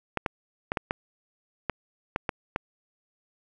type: clicks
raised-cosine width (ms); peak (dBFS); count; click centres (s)
0.5; -11; 9; 0.173 / 0.262 / 0.719 / 0.772 / 0.909 / 1.697 / 2.161 / 2.292 / 2.561
effects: none